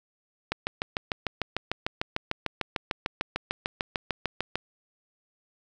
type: click train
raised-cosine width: 0.3 ms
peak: -11 dBFS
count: 28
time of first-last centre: 0.52-4.556 s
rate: 6.69 Hz
effects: none